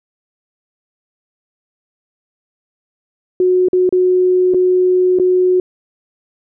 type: tone with dropouts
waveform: sine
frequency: 365.9 Hz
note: F#4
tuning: 19 cents flat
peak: -9 dBFS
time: 3.4-5.6 s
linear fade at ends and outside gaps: 2 ms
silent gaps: 3.685-3.731 / 3.892-3.925 / 4.538-4.544 / 5.188-5.197 s
effects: none